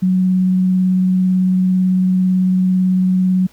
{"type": "tone with vibrato", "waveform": "sine", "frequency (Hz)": 185, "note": "F#3", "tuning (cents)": 0, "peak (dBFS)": -11, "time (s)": [0.02, 3.47], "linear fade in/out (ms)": 10, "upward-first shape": "sine", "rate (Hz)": 18, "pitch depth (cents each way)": 10, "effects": ["pink hiss -50 dBFS RMS until 3.52 s"]}